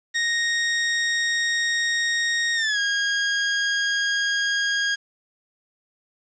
sawtooth tone with pitch glide, 1864.7 to 1632.7 Hz, A#6 to G#6, 0 to -30 cents, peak -17 dBFS, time 0.14-4.96 s, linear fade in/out 20 ms, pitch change -230 cents, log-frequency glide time 2.55-2.79 s, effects resampled to 16000 Hz + 8-bit

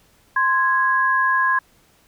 sine tone pair together, 1044 / 1657.2 Hz, C6 / G#6, -4 / -4 cents, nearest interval minor sixth, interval 800 cents, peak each -18 dBFS, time 0.36-1.59 s, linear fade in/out 5 ms, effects pink hiss -57 dBFS RMS until 2.07 s

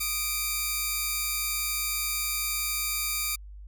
5% pulse tone pair together, 1235 / 2331 Hz, D#6 / D7, -13 / -14 cents, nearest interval major seventh, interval 1099 cents, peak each -21 / -19 dBFS, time 0-3.36 s, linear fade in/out 10 ms, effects added 50 Hz sine -41 dBFS peak until 3.67 s

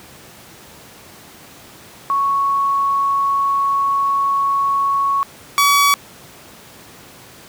sine / sawtooth tone pair in turn, 1108.7 / 1135.9 Hz, C#6 / C#6, 0 / +42 cents, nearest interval unison, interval 42 cents, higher second, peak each -14 / -7 dBFS, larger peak second, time 2.1-5.23 / 5.58-5.94 s, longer first, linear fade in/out 0 ms, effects pink hiss -41 dBFS RMS until 7.48 s + high-pass 100 Hz 12 dB/octave

